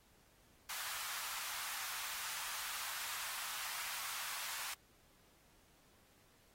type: high-pass noise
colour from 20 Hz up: pink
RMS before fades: -44 dBFS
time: 0.69-4.74 s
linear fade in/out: 5 ms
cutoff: 940 Hz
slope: 24 dB/octave
effects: pink hiss -69 dBFS RMS until 6.54 s + AAC 48 kbps